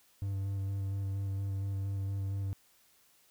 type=tone with vibrato; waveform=triangle; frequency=98 Hz; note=G2; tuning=in tune; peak=-30 dBFS; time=0.22-2.53 s; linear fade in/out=0 ms; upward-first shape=square; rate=4.3 Hz; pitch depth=13 cents each way; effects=white hiss -66 dBFS RMS until 3.3 s